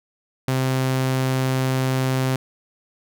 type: tone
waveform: sawtooth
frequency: 130.81 Hz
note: C3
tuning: in tune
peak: -15 dBFS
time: 0.48-2.36 s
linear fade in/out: 2 ms
effects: none